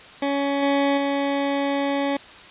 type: tone with level steps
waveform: 20% pulse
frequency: 280 Hz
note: C#4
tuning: 18 cents sharp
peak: -16 / -13 / -16 dBFS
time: 0.22-2.17 s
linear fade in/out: 5 ms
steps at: 0.62 / 0.97 s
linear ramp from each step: 10 ms
effects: white hiss -43 dBFS RMS until 2.5 s + resampled to 8000 Hz